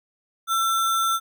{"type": "tone with sample-and-hold", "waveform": "sine", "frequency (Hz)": 1344, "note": "E6", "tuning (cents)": 33, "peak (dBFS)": -19, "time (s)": [0.47, 1.2], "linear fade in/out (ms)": 50, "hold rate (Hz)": 4900, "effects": []}